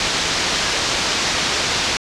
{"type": "low-pass noise", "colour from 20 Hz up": "white", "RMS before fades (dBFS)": -20, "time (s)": [0, 1.97], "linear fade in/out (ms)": 2, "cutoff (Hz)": 6000, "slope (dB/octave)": 24, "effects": ["low-pass 10000 Hz 12 dB/octave"]}